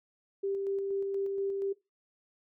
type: tone with tremolo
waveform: sine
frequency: 393.8 Hz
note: G4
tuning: 8 cents sharp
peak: -29 dBFS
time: 0.43-1.73 s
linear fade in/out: 10 ms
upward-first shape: square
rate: 4.2 Hz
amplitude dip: 25%
effects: noise-tail reverb RT60 0.2 s tail -19 dB re dry